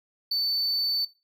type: tone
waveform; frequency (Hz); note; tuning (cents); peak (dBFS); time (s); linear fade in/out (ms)
triangle; 4519; C#8; +33; -23; 0.31-1.05; 5
effects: noise-tail reverb RT60 0.3 s tail -21 dB re dry